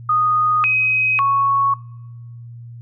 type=tone with pitch steps; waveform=sine; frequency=1238 / 2528 / 1108 Hz; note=D#6 / D#7 / C#6; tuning=-9 / +27 / -1 cents; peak=-13 dBFS; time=0.09-1.74 s; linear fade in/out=5 ms; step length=550 ms; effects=noise-tail reverb RT60 1.0 s tail -22 dB re dry + added 118 Hz sine -33 dBFS peak until 2.81 s